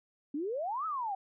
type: exponential two-way sweep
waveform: sine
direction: up then down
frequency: 273.2 to 1326 to 752 Hz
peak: -32 dBFS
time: 0.34-1.15 s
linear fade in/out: 5 ms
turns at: 0.86 s
effects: none